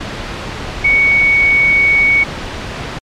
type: tone in noise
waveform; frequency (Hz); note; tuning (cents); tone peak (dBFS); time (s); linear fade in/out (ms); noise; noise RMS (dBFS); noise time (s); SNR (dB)
sine; 2232; C#7; +11; -7; 0.84-2.24; 10; pink; -23; 0-2.99; +13
effects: low-pass 4000 Hz 12 dB/octave + MP3 96 kbps